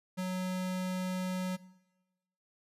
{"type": "tone", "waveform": "square", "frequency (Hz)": 184.5, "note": "F#3", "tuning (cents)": -5, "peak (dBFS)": -33, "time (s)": [0.17, 1.57], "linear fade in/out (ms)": 20, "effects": ["noise-tail reverb RT60 1.0 s tail -19 dB re dry", "resampled to 32000 Hz"]}